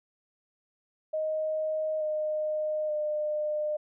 sine tone with pitch steps, 624 / 614 / 604.1 Hz, D#5 / D#5 / D5, +5 / -23 / +49 cents, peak -27 dBFS, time 1.13-3.77 s, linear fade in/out 10 ms, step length 880 ms, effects none

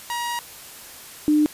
sawtooth / sine tone pair in turn, 952 / 301 Hz, A#5 / D4, +36 / +43 cents, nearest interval octave + minor sixth, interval 1993 cents, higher first, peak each -21 / -14 dBFS, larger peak second, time 0.1-0.39 / 1.28-1.46 s, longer first, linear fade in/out 0 ms, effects white hiss -41 dBFS RMS until 1.53 s + resampled to 32000 Hz

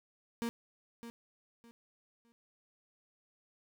35% pulse tone with echo, 233.1 Hz, A#3, in tune, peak -32 dBFS, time 0.42-0.49 s, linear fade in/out 0 ms, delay 610 ms, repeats 3, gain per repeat -11 dB, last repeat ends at 2.32 s, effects none

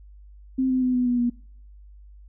sine tone with pitch steps, 261.6 / 257.3 / 253 / 248.8 / 244.6 / 240.6 Hz, C4 / C4 / B3 / B3 / B3 / B3, 0 / -29 / +42 / +13 / -16 / -45 cents, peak -19 dBFS, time 0.58-1.3 s, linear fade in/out 10 ms, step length 120 ms, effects noise-tail reverb RT60 0.6 s tail -25 dB re dry + added 50 Hz sine -44 dBFS peak until 2.28 s

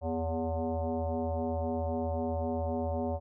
sine tone with frequency modulation, 242.6 Hz, B3, 31 cents flat, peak -29 dBFS, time 0.01-3.2 s, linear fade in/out 50 ms, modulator 163 Hz, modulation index 3.2, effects none

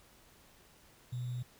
sine tone with sample-and-hold, 123.47 Hz, B2, in tune, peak -35 dBFS, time 1.12-1.43 s, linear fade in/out 10 ms, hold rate 3675 Hz, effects pink hiss -62 dBFS RMS until 1.59 s

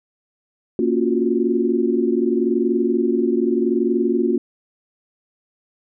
sine chord, Gb major seventh, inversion first, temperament equal, 233.1 / 277.2 / 349.2 / 370 Hz, Bb3 / Db4 / F4 / Gb4, 0 / 0 / 0 / 0 cents, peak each -21 / -23 / -20 / -22 dBFS, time 0.79-4.38 s, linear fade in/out 2 ms, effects none

